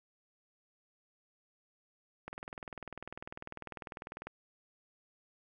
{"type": "click train", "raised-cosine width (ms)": 0.5, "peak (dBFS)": -27, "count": 41, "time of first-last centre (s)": [2.28, 4.27], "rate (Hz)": 20.1, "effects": []}